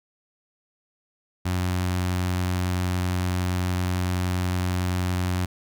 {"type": "tone with notch filter", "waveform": "sawtooth", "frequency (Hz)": 90.7, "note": "F#2", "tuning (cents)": -34, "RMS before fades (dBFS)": -25, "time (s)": [1.45, 5.46], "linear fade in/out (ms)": 10, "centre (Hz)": 480, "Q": 1.8, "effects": []}